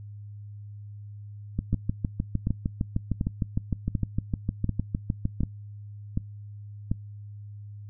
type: two click trains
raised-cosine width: 5 ms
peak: -13 / -13 dBFS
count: 26 / 8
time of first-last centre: 1.59-5.407 / 1.73-6.915 s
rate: 6.55 / 1.35 Hz
effects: noise-tail reverb RT60 0.2 s tail -25 dB re dry + added 103 Hz sine -39 dBFS peak until 7.89 s